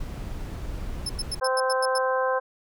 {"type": "noise", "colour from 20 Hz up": "brown", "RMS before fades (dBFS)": -33, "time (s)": [0, 1.4], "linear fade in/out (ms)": 5}
{"type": "tone bursts", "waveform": "30% pulse", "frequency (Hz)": 5260, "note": "E8", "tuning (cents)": -5, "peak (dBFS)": -23, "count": 8, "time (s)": [1.06, 1.983], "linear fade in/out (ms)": 5, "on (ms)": 34, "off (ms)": 93}
{"type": "harmonic tone", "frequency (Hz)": 259.6, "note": "C4", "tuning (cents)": -13, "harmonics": [2, 3, 4, 5, 6], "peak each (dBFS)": [-24, -31, -27, -37, -31], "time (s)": [1.41, 2.4], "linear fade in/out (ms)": 20}
{"effects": []}